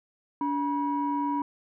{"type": "tone pair together", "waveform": "sine", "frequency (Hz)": [287.5, 966], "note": ["D4", "B5"], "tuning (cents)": [-37, -39], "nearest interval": "octave + major sixth", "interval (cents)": 2098, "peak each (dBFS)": [-27, -27], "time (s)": [0.41, 1.42], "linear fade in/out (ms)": 2, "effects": ["tanh soft clip ceiling -19 dBFS"]}